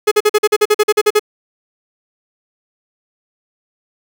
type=tone bursts; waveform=45% pulse; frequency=422.6 Hz; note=G#4; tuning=30 cents sharp; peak=-8 dBFS; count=13; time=0.07-1.195 s; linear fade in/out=10 ms; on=45 ms; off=45 ms; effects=none